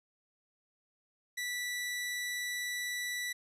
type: tone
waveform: sawtooth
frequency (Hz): 1964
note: B6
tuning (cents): -10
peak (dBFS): -31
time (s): 1.37-3.33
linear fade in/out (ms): 10
effects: resampled to 32000 Hz + 12-bit